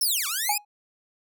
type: linear two-way sweep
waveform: 5% pulse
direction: down then up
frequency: 5588 to 1100 to 2566 Hz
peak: -15 dBFS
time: 0.01-0.58 s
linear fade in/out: 5 ms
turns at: 0.27 s
type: tone with exponential decay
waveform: triangle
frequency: 830.6 Hz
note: G#5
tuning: in tune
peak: -17 dBFS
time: 0.49-0.65 s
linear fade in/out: 5 ms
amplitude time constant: 34 ms
effects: none